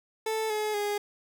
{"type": "tone with pitch steps", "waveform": "30% pulse", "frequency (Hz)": [440, 426, 412.4], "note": ["A4", "G#4", "G#4"], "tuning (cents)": [0, 44, -12], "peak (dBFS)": -25, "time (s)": [0.26, 0.98], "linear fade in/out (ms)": 5, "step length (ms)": 240, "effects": []}